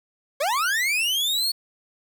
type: linear sweep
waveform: 40% pulse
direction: up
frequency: 523.3 to 4435 Hz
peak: -20 dBFS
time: 0.4-1.52 s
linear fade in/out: 10 ms
effects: 8-bit